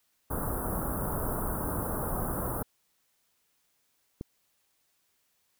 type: band-stop noise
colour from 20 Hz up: pink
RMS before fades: -32 dBFS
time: 0.3-2.63 s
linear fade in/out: 10 ms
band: 1400 to 10000 Hz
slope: 48 dB/octave
type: click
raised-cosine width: 3 ms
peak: -23 dBFS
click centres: 4.211 s
effects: white hiss -73 dBFS RMS until 5.59 s